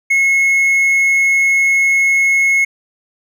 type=tone; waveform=triangle; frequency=2176 Hz; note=C#7; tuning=33 cents flat; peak=-8 dBFS; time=0.1-2.65 s; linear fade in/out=10 ms; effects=none